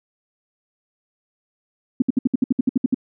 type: tone bursts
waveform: sine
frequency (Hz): 254.4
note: C4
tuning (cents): -48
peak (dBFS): -12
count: 12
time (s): 2-2.945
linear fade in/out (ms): 5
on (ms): 21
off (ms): 63
effects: none